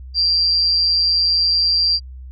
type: tone with amplitude modulation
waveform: sine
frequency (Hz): 4728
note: D8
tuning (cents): +11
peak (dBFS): -11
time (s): 0.14-2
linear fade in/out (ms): 50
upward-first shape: sine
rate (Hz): 171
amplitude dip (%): 50
effects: added 64 Hz sine -32 dBFS peak until 2.31 s